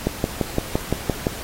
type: click train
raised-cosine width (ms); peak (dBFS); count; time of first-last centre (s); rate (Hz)
2; -5; 8; 0.07-1.269; 5.84
effects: pink hiss -34 dBFS RMS until 1.43 s + AAC 48 kbps